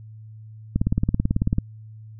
click train, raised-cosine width 5 ms, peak -7 dBFS, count 16, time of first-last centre 0.76-1.584 s, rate 18.2 Hz, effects added 109 Hz sine -39 dBFS peak until 2.19 s

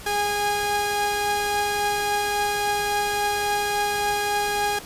sawtooth tone pair together, 412.3 / 821 Hz, G#4 / G#5, -13 / -20 cents, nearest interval octave, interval 1193 cents, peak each -24 / -19 dBFS, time 0.06-4.79 s, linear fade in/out 5 ms, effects pink hiss -40 dBFS RMS until 4.85 s + resampled to 32000 Hz

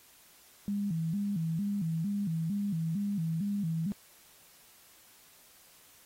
sine tone with vibrato, 181.6 Hz, F#3, 32 cents flat, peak -29 dBFS, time 0.68-3.92 s, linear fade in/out 0 ms, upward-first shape square, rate 2.2 Hz, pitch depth 190 cents each way, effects white hiss -59 dBFS RMS until 6.05 s + AAC 48 kbps

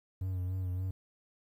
triangle tone with vibrato, 92.2 Hz, F#2, 6 cents flat, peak -30 dBFS, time 0.21-0.91 s, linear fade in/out 5 ms, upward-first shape sine, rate 3.5 Hz, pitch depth 37 cents each way, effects 11-bit

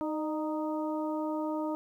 harmonic tone with a mistuned harmonic, 310.5 Hz, D#4, 3 cents flat, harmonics 1 / 2 / 3 / 4, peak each -32 / -36 / -38 / -44 dBFS, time 0.01-1.75 s, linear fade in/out 0 ms, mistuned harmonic 2, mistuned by -33 cents, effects 11-bit

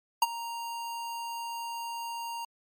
square tone with ADSR envelope, 932.3 Hz, A#5, in tune, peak -18 dBFS, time 0.22-2.45 s, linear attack 4 ms, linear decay 31 ms, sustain -17 dB, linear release 5 ms, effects MP3 96 kbps

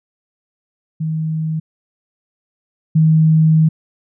sine tone pair in turn, 158.3 / 158.3 Hz, D#3 / D#3, +30 / +30 cents, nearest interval unison, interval 0 cents, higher neither, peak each -17 / -8 dBFS, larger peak second, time 1-1.6 / 2.95-3.69 s, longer second, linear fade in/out 10 ms, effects none

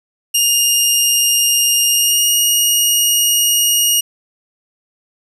15% pulse tone with pitch glide, 2827 to 2870 Hz, F7 to F7, +20 to +47 cents, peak -4 dBFS, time 0.34-4.01 s, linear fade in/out 10 ms, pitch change +27 cents, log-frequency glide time 1.89-2.36 s, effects none

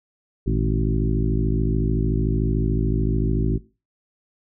harmonic tone with a mistuned harmonic, 53.6 Hz, A1, 45 cents flat, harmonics 1 / 2 / 3 / 4 / 5 / 6 / 7, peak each -22 / -25 / -27 / -28 / -29 / -30 / -30 dBFS, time 0.46-3.58 s, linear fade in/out 10 ms, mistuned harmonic 2, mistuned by +120 cents, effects noise-tail reverb RT60 0.3 s tail -18 dB re dry

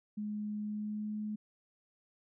sine tone with pitch glide, 210 to 212.2 Hz, G#3 to G#3, +19 to +38 cents, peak -35 dBFS, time 0.17-1.36 s, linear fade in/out 10 ms, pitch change +19 cents, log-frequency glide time 0.61-1.16 s, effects none

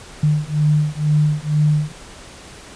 sine beating tone pair, 149.7 / 151.8 Hz, D3 / D#3, +33 / -42 cents, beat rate 2.1 Hz, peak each -17 dBFS, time 0.23-1.92 s, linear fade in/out 5 ms, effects pink hiss -39 dBFS RMS until 2.75 s + resampled to 22050 Hz

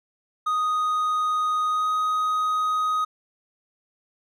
triangle tone with pitch glide, 1244.5 to 1253.2 Hz, D#6 to D#6, 0 to +12 cents, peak -19 dBFS, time 0.46-3.05 s, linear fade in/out 10 ms, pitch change +12 cents, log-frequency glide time 1.69-1.89 s, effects none

